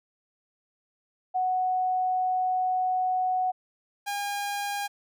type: tone pair in turn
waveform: sine / sawtooth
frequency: 740 / 810.9 Hz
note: F#5 / G#5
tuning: 0 / -42 cents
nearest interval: major second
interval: 158 cents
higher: second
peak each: -23 / -25 dBFS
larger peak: first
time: 1.34-3.52 / 4.06-4.88 s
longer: first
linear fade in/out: 20 ms
effects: none